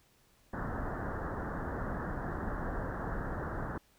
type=low-pass noise; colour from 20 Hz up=pink; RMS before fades=-37 dBFS; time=0.53-3.78 s; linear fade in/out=5 ms; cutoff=1800 Hz; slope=96 dB/octave; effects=pink hiss -67 dBFS RMS until 3.98 s